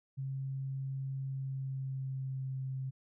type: tone with pitch glide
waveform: sine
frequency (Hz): 134.7 to 132.31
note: C#3 to C3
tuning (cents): -49 to +20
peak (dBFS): -35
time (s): 0.17-2.91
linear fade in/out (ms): 20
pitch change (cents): -31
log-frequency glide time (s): 1.22-2.56
effects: none